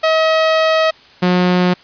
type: tone pair in turn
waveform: sawtooth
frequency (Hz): 638 / 180.28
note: D#5 / F#3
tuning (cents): +43 / -45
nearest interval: octave + minor seventh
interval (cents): 2188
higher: first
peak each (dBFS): -7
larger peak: neither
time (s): 0.03-0.91 / 1.22-1.74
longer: first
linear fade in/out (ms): 10
effects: white hiss -44 dBFS RMS until 1.83 s + resampled to 11025 Hz